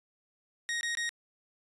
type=tone bursts; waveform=sawtooth; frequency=1874 Hz; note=A#6; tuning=9 cents sharp; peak=-27 dBFS; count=3; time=0.69-1.092 s; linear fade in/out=0 ms; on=120 ms; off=21 ms; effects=resampled to 22050 Hz